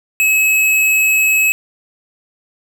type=tone; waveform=square; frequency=2573 Hz; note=E7; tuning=43 cents flat; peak=-11 dBFS; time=0.2-1.52 s; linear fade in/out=0 ms; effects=none